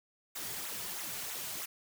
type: noise with flanger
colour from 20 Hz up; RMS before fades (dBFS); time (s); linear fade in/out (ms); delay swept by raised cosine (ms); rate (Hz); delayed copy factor
white; -40; 0.35-1.66; 10; 0.2 to 3.8; 3.1; -0.65
effects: none